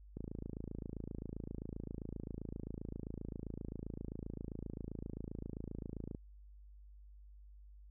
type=click train; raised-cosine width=3 ms; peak=-30 dBFS; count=166; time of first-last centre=0.17-6.148 s; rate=27.6 Hz; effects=added 50 Hz sine -54 dBFS peak until 7.9 s